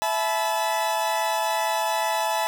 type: chord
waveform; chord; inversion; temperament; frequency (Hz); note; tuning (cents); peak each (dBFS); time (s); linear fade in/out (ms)
40% pulse; E suspended fourth; none; equal with one note detuned; 659.3 / 862.9 / 987.8; E5 / A5 / B5; 0 / -34 / 0; -27 / -24 / -28; 0.02-2.47; 0
effects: none